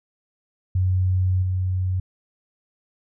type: tone with level steps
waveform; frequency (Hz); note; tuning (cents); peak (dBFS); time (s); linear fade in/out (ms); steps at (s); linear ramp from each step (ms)
sine; 92.5; F#2; 0; -17 / -20; 0.75-2; 5; 1.42; 10
effects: none

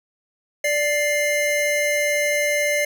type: tone pair together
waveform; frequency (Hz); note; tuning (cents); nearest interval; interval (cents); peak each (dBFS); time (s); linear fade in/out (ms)
square; 587.3 / 2102; D5 / C7; 0 / +7; octave + minor seventh; 2207; -22; 0.64-2.85; 5
effects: none

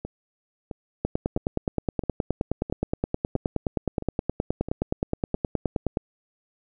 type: two click trains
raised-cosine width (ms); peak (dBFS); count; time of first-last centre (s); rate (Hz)
2; -19 / -10; 9 / 48; 0.05-5.348 / 1.05-5.971; 1.51 / 9.55
effects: none

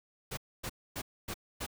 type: noise bursts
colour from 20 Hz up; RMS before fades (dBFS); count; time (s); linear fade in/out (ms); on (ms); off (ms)
pink; -38; 5; 0.31-1.665; 10; 63; 260
effects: none

